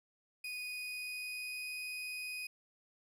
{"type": "tone with pitch glide", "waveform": "35% pulse", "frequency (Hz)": [2479, 2495], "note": ["D#7", "D#7"], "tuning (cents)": [-7, 4], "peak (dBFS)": -38, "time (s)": [0.44, 2.47], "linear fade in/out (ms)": 5, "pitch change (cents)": 11, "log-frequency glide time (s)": [0.57, 1.79], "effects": []}